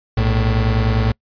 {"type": "tone pair together", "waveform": "35% pulse", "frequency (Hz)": [60.01, 110], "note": ["B1", "A2"], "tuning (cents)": [-49, 0], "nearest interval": "minor seventh", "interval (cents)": 1049, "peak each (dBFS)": [-16, -15], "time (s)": [0.17, 1.12], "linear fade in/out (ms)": 5, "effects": ["noise-tail reverb RT60 0.1 s tail -26 dB re dry", "resampled to 11025 Hz"]}